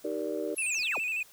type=chord; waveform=sine; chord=Eb major seventh; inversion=none; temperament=just; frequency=311.1 / 388.9 / 466.7 / 583.4 Hz; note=Eb4 / G4 / Bb4 / D5; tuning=0 / -14 / +2 / -12 cents; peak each=-35 dBFS; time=0.04-0.55 s; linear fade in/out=10 ms
type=linear sweep; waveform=sine; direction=down; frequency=11480 to 38.89 Hz; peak=-31 dBFS; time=0.56-0.99 s; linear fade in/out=20 ms
type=tone with vibrato; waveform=triangle; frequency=2564 Hz; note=E7; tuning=49 cents flat; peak=-27 dBFS; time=0.58-1.23 s; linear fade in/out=5 ms; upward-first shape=square; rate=12 Hz; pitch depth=58 cents each way
effects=tanh soft clip ceiling -21 dBFS + white hiss -56 dBFS RMS until 1.32 s